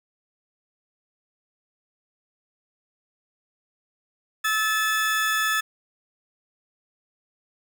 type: tone pair together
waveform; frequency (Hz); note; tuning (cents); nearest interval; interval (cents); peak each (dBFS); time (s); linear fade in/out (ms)
35% pulse; 1298.4 / 1737; E6 / A6; -27 / -23; perfect fourth; 504; -24 / -21; 4.44-5.61; 10
effects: none